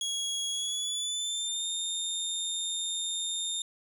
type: tone with pitch glide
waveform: 25% pulse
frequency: 3322 to 3644 Hz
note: G#7 to A#7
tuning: 0 to -40 cents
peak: -26 dBFS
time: 0.01-3.62 s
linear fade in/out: 2 ms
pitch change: +160 cents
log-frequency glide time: 0.5-1.65 s
effects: none